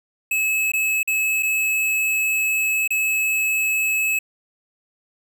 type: tone with dropouts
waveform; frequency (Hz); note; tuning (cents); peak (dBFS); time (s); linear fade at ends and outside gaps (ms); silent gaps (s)
square; 2588; E7; -32; -19; 0.31-4.19; 5; 0.719-0.735 / 1.031-1.075 / 1.426-1.43 / 2.877-2.905
effects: none